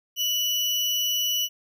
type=tone with sample-and-hold; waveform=sine; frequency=2960 Hz; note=F#7; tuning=in tune; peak=-22 dBFS; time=0.16-1.49 s; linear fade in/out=50 ms; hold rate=8820 Hz; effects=none